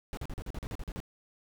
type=noise bursts; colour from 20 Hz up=brown; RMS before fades=-37 dBFS; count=11; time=0.13-1.002 s; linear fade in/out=0 ms; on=42 ms; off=41 ms; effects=none